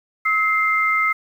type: tone pair together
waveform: sine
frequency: 1286.7 / 2093 Hz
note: E6 / C7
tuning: -42 / 0 cents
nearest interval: minor sixth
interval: 842 cents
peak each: -19 / -18 dBFS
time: 0.25-1.13 s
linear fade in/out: 10 ms
effects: 8-bit